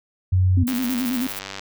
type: tone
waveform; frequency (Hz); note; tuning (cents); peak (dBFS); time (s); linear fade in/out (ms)
sine; 92.5; F#2; 0; -14; 0.32-0.64; 10
type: tone with vibrato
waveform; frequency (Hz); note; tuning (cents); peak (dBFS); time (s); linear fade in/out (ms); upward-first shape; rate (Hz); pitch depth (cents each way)
sine; 249.4; B3; +17; -21; 0.57-1.27; 5; square; 9.3; 70
type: noise with tremolo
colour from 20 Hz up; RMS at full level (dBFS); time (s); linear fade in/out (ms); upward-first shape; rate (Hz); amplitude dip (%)
violet; -31; 0.67-1.39; 0; square; 13; 55
type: click train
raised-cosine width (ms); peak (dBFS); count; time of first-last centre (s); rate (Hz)
0.2; -14; 90; 0.68-1.595; 97.3
effects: none